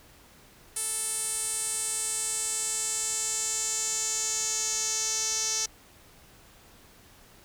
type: tone with band-pass filter sweep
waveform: sawtooth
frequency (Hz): 440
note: A4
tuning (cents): 0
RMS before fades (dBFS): -30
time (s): 0.76-5.66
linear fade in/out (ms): 5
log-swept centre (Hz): 9300 to 6100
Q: 5
effects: pink hiss -55 dBFS RMS until 7.44 s